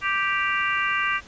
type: harmonic tone with a mistuned harmonic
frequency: 392 Hz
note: G4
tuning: in tune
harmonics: 3 / 4 / 5 / 6 / 7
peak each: -26 / -27 / -28 / -29 / -29 dBFS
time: 0.01-1.21 s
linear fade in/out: 50 ms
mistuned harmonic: 7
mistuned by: +19 cents
effects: pink hiss -47 dBFS RMS until 1.27 s + resampled to 16000 Hz